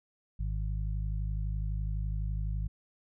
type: harmonic tone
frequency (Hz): 51.91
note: G#1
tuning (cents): 0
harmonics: 1 / 2 / 3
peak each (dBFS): -31 / -37 / -41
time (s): 0.39-2.68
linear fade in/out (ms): 10
effects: none